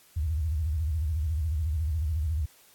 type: tone with vibrato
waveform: sine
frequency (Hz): 77.78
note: D#2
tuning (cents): 0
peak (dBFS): -25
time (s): 0.16-2.46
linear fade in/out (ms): 10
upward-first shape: square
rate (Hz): 14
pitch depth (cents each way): 140
effects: white hiss -58 dBFS RMS until 2.74 s + AAC 64 kbps